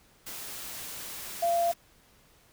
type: tone in noise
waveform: sine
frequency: 685 Hz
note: F5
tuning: 34 cents flat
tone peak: -23 dBFS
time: 1.42-1.72 s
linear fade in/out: 10 ms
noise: white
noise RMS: -40 dBFS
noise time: 0.26-1.74 s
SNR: +14 dB
effects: pink hiss -61 dBFS RMS until 2.52 s